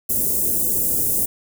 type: band-stop noise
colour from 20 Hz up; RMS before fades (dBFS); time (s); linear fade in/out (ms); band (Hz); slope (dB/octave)
white; -20; 0.09-1.26; 10; 490 to 8400; 24
effects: none